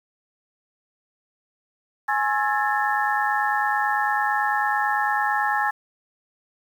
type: tone cluster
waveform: sine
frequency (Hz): 834 / 1076 / 1324 / 1680 / 1789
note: G#5 / C6 / E6 / G#6 / A6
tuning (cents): +7 / +48 / +7 / +19 / +28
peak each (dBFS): -23 / -28 / -29 / -27 / -27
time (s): 2.08-5.71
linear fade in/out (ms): 10
effects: 8-bit